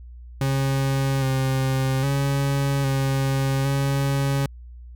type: tone with pitch steps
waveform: 40% pulse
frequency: 135.8 / 132.7 / 139 / 135.4 / 138.3 Hz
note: C#3 / C3 / C#3 / C#3 / C#3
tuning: -35 / +25 / +5 / -40 / -4 cents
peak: -19 dBFS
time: 0.41-4.46 s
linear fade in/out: 2 ms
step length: 810 ms
effects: added 60 Hz sine -38 dBFS peak until 4.95 s